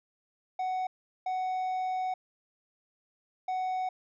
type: tone bursts at uneven times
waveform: triangle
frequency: 744 Hz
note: F#5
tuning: 9 cents sharp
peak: -27 dBFS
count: 3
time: 0.59-0.87 / 1.26-2.14 / 3.48-3.89 s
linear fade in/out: 5 ms
effects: resampled to 16000 Hz